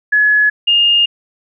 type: tone pair in turn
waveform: sine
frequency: 1697 / 2830 Hz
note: G#6 / F7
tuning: +37 / +22 cents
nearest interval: major sixth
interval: 885 cents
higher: second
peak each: -8 dBFS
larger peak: neither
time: 0.12-0.5 / 0.67-1.06 s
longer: second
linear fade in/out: 10 ms
effects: none